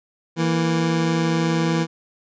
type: tone pair together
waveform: 25% pulse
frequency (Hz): 164.81 / 233.1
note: E3 / A#3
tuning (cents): 0 / 0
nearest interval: tritone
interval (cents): 600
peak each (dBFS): -15 / -23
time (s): 0.36-1.87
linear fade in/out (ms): 50
effects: resampled to 16000 Hz